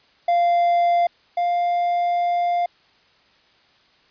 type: tone pair in turn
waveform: triangle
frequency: 694 / 700 Hz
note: F5 / F5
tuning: -11 / +4 cents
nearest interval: unison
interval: 15 cents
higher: second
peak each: -13 / -16 dBFS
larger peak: first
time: 0.28-1.07 / 1.37-2.66 s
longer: second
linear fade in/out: 5 ms
effects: white hiss -57 dBFS RMS until 4.1 s + resampled to 11025 Hz